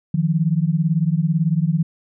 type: beating tone pair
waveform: sine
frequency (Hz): 155.56 / 173.56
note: D#3 / F3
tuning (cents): 0 / -10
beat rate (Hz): 18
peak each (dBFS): -18 / -19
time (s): 0.14-1.83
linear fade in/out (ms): 5
effects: none